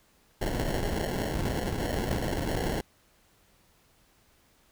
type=noise with sample-and-hold; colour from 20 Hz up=pink; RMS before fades=-30 dBFS; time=0.41-2.81 s; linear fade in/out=5 ms; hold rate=1225 Hz; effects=pink hiss -64 dBFS RMS until 4.71 s